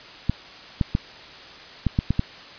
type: clicks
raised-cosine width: 5 ms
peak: -7 dBFS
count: 7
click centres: 0.296 / 0.812 / 0.951 / 1.867 / 1.989 / 2.106 / 2.194 s
effects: white hiss -42 dBFS RMS until 2.58 s + resampled to 11025 Hz